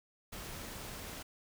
pink noise, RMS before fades -45 dBFS, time 0.32-1.23 s, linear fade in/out 10 ms, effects none

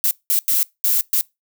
violet noise bursts at uneven times, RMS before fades -17 dBFS, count 5, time 0.04-0.11 / 0.3-0.39 / 0.48-0.63 / 0.84-1.01 / 1.13-1.21 s, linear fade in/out 0 ms, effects noise-tail reverb RT60 0.2 s tail -23 dB re dry

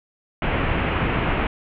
pink low-pass noise, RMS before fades -22 dBFS, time 0.42-1.47 s, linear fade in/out 2 ms, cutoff 2900 Hz, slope 48 dB/octave, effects none

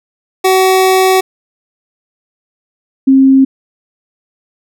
25% pulse / sine tone pair in turn, 376.8 / 267.5 Hz, F#4 / C4, +32 / +38 cents, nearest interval tritone, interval 594 cents, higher first, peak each -3 dBFS, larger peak neither, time 0.44-1.21 / 3.07-3.45 s, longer first, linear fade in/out 10 ms, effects none

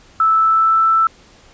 sine tone with pitch glide, 1314 to 1324.7 Hz, E6 to E6, -6 to +8 cents, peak -10 dBFS, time 0.2-1.07 s, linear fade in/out 2 ms, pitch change +14 cents, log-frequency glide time 0.35-0.85 s, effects pink hiss -47 dBFS RMS until 1.53 s + resampled to 16000 Hz

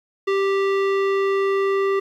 square tone with low-pass filter sweep, 392 Hz, G4, in tune, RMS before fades -20 dBFS, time 0.27-2 s, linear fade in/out 10 ms, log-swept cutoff 3000 to 2000 Hz, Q 0.97, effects 9-bit

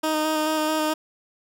15% pulse tone with vibrato, 310.5 Hz, D#4, 3 cents flat, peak -15 dBFS, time 0.03-0.94 s, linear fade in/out 10 ms, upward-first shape square, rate 4.6 Hz, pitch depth 14 cents each way, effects none

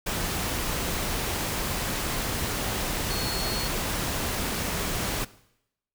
sine tone in noise, 4337 Hz, C#8, 39 cents flat, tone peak -33 dBFS, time 3.1-3.68 s, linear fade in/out 10 ms, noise pink, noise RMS -29 dBFS, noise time 0.06-5.25 s, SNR -7 dB, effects noise-tail reverb RT60 0.8 s tail -19 dB re dry

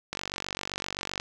click train, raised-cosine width 0.2 ms, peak -14 dBFS, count 52, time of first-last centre 0.13-1.199 s, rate 47.7 Hz, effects none

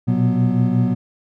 triangle tone cluster, 118.9 / 124.4 / 184.9 / 243.6 Hz, A#2 / B2 / F#3 / B3, +35 / +13 / -1 / -24 cents, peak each -18 dBFS, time 0.07-0.95 s, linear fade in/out 20 ms, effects none

